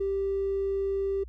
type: tone with tanh clipping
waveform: triangle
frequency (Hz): 392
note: G4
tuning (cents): 0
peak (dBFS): -25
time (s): 0-1.24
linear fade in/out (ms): 10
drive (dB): 1
effects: added 60 Hz sine -41 dBFS peak until 1.28 s